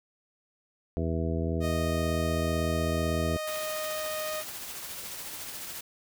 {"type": "harmonic tone", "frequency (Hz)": 82, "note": "E2", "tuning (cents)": -9, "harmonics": [1, 2, 3, 4, 5, 6, 8], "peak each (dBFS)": [-30, -33, -35, -36, -37, -38, -39], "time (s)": [0.97, 3.37], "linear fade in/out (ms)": 0}
{"type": "tone", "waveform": "sawtooth", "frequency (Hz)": 620, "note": "D#5", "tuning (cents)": -6, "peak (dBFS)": -28, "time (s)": [1.6, 4.44], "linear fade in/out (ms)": 50}
{"type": "noise with tremolo", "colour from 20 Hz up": "white", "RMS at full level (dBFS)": -38, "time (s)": [3.47, 5.81], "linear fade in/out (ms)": 5, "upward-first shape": "triangle", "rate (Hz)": 14, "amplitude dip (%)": 35}
{"effects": []}